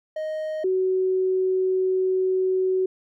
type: tone pair in turn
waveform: triangle / sine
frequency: 623 / 374.3 Hz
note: D#5 / F#4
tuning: +2 / +20 cents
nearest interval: major sixth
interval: 882 cents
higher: first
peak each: -24 / -19 dBFS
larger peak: second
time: 0.16-0.64 / 0.64-2.86 s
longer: second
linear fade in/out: 5 ms
effects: none